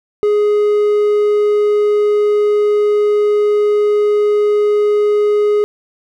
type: tone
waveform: triangle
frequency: 416.8 Hz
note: G#4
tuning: 6 cents sharp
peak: -8 dBFS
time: 0.23-5.64 s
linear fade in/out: 0 ms
effects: none